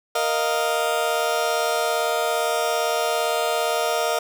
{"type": "chord", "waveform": "30% pulse", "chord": "Bb suspended fourth", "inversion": "none", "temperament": "just", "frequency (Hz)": [466.2, 621.6, 699.2], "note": ["Bb4", "Eb5", "F5"], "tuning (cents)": [0, -2, 2], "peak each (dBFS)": [-23, -22, -22], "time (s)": [0.15, 4.19], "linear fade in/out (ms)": 5, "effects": []}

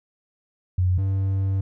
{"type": "tone pair in turn", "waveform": ["sine", "triangle"], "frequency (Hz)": [91.1, 96.72], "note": ["F#2", "G2"], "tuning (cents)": [-26, -23], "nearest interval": "minor second", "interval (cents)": 103, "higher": "second", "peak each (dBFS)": [-17, -18], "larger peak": "first", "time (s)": [[0.78, 0.98], [0.98, 1.61]], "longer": "second", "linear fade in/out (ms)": 5, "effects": []}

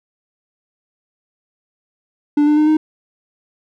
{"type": "tone with pitch steps", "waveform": "triangle", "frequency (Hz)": [293.7, 299, 304.4, 309.9], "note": ["D4", "D4", "D#4", "D#4"], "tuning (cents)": [0, 31, -38, -7], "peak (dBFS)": -8, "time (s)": [2.37, 2.77], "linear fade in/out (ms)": 5, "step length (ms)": 100, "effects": []}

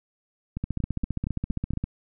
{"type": "two click trains", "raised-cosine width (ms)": 5, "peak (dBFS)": [-18, -15], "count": [6, 19], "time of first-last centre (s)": [[0.57, 1.736], [0.64, 1.84]], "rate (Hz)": [4.29, 15], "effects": []}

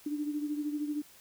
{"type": "beating tone pair", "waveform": "sine", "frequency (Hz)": [294.7, 307.7], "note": ["D4", "D#4"], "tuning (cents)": [6, -19], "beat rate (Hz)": 13, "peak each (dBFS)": [-32, -39], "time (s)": [0.06, 1.02], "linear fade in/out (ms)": 5, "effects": ["white hiss -57 dBFS RMS until 1.2 s"]}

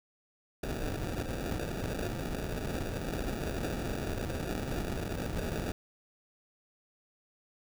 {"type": "noise with sample-and-hold", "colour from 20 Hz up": "pink", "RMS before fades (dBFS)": -35, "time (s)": [0.63, 5.72], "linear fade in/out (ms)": 5, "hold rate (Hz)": 1050, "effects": []}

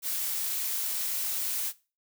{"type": "noise", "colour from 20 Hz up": "blue", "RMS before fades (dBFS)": -31, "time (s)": [0.02, 1.73], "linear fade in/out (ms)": 50, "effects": ["noise-tail reverb RT60 0.3 s tail -18 dB re dry"]}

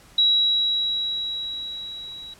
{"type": "tone with level ramp", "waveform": "sine", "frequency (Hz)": 3880, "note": "B7", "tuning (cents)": -31, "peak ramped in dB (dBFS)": [-14, -36], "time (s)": [0.18, 2.34], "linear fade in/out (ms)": 5, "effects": ["pink hiss -51 dBFS RMS until 2.39 s", "low-pass 12000 Hz 12 dB/octave"]}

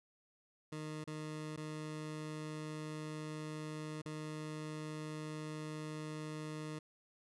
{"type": "tone with dropouts", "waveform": "20% pulse", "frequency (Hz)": 154.1, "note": "D#3", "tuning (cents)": -16, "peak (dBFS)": -37, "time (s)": [0.72, 6.79], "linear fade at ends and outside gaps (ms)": 5, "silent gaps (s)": [[1.041, 1.074], [1.564, 1.574], [4.018, 4.057]], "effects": ["resampled to 24000 Hz"]}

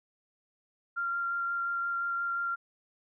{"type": "tone with vibrato", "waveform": "sine", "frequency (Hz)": 1385, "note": "F6", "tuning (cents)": -15, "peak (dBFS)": -29, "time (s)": [0.96, 2.56], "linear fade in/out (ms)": 20, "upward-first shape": "sine", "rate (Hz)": 5.7, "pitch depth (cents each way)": 9, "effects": []}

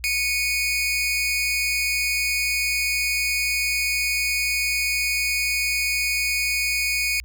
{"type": "tone pair together", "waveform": "sawtooth", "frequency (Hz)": [2217, 2468], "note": ["C#7", "D#7"], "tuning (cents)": [0, -15], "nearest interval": "major second", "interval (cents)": 185, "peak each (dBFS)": [-21, -20], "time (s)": [0.04, 7.2], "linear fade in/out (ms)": 0, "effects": ["added 60 Hz sine -38 dBFS peak until 7.24 s"]}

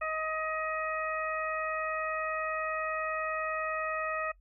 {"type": "harmonic tone", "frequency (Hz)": 630, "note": "D#5", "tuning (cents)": 21, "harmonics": [1, 2, 3, 4], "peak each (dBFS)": [-36, -34, -38, -40], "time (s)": [0.01, 4.32], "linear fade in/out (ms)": 10, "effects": ["noise-tail reverb RT60 0.1 s tail -22 dB re dry", "added 45 Hz sine -58 dBFS peak until 4.4 s"]}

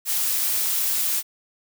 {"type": "noise", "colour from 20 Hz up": "blue", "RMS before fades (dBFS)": -23, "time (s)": [0.05, 1.23], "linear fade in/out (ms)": 50, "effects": []}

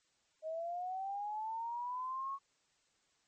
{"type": "linear sweep", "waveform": "sine", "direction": "up", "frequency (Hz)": [622.3, 1108.7], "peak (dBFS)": -37, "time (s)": [0.42, 2.39], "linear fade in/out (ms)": 50, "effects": ["white hiss -75 dBFS RMS until 3.27 s", "MP3 32 kbps"]}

